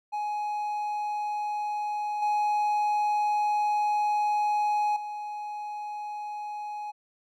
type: tone with level steps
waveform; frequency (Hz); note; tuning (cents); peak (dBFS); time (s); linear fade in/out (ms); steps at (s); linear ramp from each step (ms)
triangle; 837; G#5; +13; -26 / -21 / -31; 0.12-6.92; 20; 2.22 / 4.96; 5
effects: none